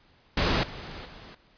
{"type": "noise with level steps", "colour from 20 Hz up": "pink", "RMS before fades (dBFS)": [-24, -40, -46], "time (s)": [0.37, 1.35], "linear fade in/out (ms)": 5, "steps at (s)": [0.63, 1.05], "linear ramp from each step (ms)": 5, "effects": ["pink hiss -61 dBFS RMS until 1.57 s", "resampled to 11025 Hz"]}